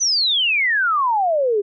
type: exponential sweep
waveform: sine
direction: down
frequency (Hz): 6190 to 391.2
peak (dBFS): -15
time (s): 0-1.62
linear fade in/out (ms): 20
effects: none